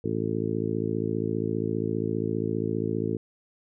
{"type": "harmonic tone", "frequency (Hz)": 55, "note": "A1", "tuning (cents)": 0, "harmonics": [2, 3, 4, 5, 6, 7, 8], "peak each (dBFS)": [-33, -33, -33, -33, -33, -33, -33], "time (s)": [0.04, 3.17], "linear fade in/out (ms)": 5, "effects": []}